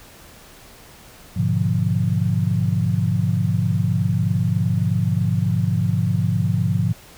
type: chord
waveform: sine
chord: G# diminished seventh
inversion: none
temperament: equal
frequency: 103.83 / 123.47 / 146.83 / 174.61 Hz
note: G#2 / B2 / D3 / F3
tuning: 0 / 0 / 0 / 0 cents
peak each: -21 / -23 / -24 / -22 dBFS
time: 1.36-6.93 s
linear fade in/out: 10 ms
effects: pink hiss -45 dBFS RMS until 7.17 s